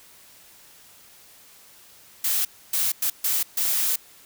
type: noise bursts at uneven times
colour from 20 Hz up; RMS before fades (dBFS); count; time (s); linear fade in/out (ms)
blue; -23; 5; 2.24-2.45 / 2.73-2.92 / 3.02-3.1 / 3.24-3.43 / 3.57-3.96; 5
effects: white hiss -51 dBFS RMS until 4.25 s